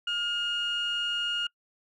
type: tone pair together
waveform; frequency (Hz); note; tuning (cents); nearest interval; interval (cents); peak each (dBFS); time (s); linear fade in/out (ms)
sine; 1418 / 2852; F6 / F7; +26 / +36; octave; 1210; -31 / -27; 0.07-1.47; 5
effects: noise-tail reverb RT60 0.1 s tail -25 dB re dry + tanh soft clip ceiling -23 dBFS